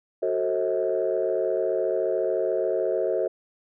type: chord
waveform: sine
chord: F# diminished seventh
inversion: none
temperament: just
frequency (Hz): 370 / 444 / 532.8 / 639.4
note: F#4 / A4 / C5 / Eb5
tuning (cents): 0 / +16 / +31 / +47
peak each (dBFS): -27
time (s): 0.22-3.28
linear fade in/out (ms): 10
effects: tanh soft clip ceiling -14 dBFS